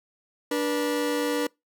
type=tone pair together; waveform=40% pulse; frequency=293.7 / 484.4 Hz; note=D4 / B4; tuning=0 / -34 cents; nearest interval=major sixth; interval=866 cents; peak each=-26 dBFS; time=0.51-1.47 s; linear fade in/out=5 ms; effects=noise-tail reverb RT60 0.2 s tail -25 dB re dry